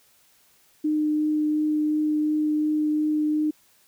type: tone with vibrato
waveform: sine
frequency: 304.2 Hz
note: D#4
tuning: 39 cents flat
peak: -20 dBFS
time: 0.84-3.51 s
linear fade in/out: 10 ms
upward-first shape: triangle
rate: 2.8 Hz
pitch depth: 9 cents each way
effects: white hiss -60 dBFS RMS until 3.87 s